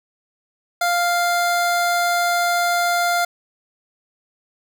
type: tone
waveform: 25% pulse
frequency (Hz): 698.5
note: F5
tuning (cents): 0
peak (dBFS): -13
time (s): 0.81-3.25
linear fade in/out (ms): 5
effects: none